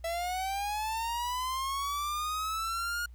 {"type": "linear sweep", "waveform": "45% pulse", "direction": "up", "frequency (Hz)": [659.3, 1437], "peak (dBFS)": -31, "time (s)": [0.04, 3.06], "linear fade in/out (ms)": 5, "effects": ["added 60 Hz sine -46 dBFS peak until 3.14 s", "pink hiss -72 dBFS RMS until 3.14 s"]}